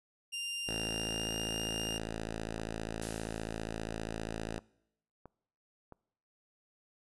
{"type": "tone with pitch glide", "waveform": "sawtooth", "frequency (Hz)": [2794, 2813], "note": ["F7", "F7"], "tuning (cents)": [0, 12], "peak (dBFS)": -33, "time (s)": [0.32, 1.99], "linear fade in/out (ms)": 20, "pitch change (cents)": 12, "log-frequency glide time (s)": [0.83, 1.34]}
{"type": "tone", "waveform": "5% pulse", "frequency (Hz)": 55, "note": "A1", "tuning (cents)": 0, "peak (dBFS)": -26, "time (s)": [0.67, 4.59], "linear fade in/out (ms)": 10}
{"type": "click train", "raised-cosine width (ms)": 1, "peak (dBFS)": -35, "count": 6, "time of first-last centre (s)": [2.59, 5.923], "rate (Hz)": 1.5}
{"type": "noise with exponential decay", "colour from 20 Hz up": "blue", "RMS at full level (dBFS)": -40, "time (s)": [3.02, 3.9], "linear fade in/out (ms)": 1, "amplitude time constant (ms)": 190}
{"effects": ["noise-tail reverb RT60 0.8 s tail -24 dB re dry", "resampled to 24000 Hz"]}